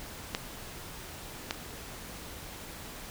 clicks, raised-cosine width 0.2 ms, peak -12 dBFS, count 2, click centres 0.349 / 1.509 s, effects pink hiss -44 dBFS RMS until 3.1 s

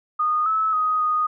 sine tone with pitch steps, 1231 / 1300 / 1252 / 1239 Hz, D#6 / E6 / D#6 / D#6, -19 / -24 / +10 / -8 cents, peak -18 dBFS, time 0.19-1.27 s, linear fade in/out 10 ms, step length 270 ms, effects none

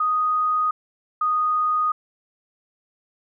sine tone pair in turn, 1244.5 / 1239.5 Hz, D#6 / D#6, 0 / -7 cents, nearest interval unison, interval 7 cents, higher first, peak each -18 dBFS, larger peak neither, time 0-0.71 / 1.21-1.92 s, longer neither, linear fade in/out 5 ms, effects none

